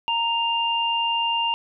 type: tone pair together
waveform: sine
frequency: 927.4 / 2800 Hz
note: A#5 / F7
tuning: -9 / +4 cents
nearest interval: octave + perfect fifth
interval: 1913 cents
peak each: -23 dBFS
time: 0.08-1.54 s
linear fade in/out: 0 ms
effects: none